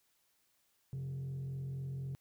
sine tone with frequency modulation, 134.7 Hz, C#3, 49 cents flat, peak -35 dBFS, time 0.93-2.15 s, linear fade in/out 0 ms, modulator 44 Hz, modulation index 0.34, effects tanh soft clip ceiling -37 dBFS + white hiss -75 dBFS RMS until 2.2 s

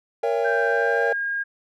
triangle chord, A# diminished seventh, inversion none, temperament just, 466.2 / 559.4 / 671.3 / 805.5 Hz, A#4 / C#5 / E5 / G5, 0 / +16 / +31 / +47 cents, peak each -21 / -24 / -26 / -26 dBFS, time 0.23-1.13 s, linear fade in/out 5 ms
sine tone with pitch glide, 1568 to 1622.4 Hz, G6 to G#6, 0 to -41 cents, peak -23 dBFS, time 0.44-1.44 s, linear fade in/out 20 ms, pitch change +59 cents, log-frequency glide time 0.69-1.12 s
effects none

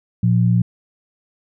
sine tone pair together, 116.54 / 176.65 Hz, A#2 / F3, 0 / +20 cents, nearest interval perfect fifth, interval 720 cents, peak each -14 / -16 dBFS, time 0.23-0.62 s, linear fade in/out 5 ms, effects none

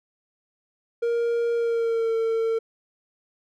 triangle tone with pitch glide, 468.8 to 452 Hz, A#4 to A4, +10 to +47 cents, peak -19 dBFS, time 1.02-2.59 s, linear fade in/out 10 ms, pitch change -63 cents, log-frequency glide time 1.54-2.14 s, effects none

